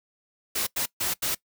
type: noise bursts at uneven times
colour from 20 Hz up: white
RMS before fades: -27 dBFS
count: 4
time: 0.55-0.67 / 0.76-0.86 / 1-1.14 / 1.22-1.35 s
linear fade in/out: 10 ms
effects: noise-tail reverb RT60 0.1 s tail -21 dB re dry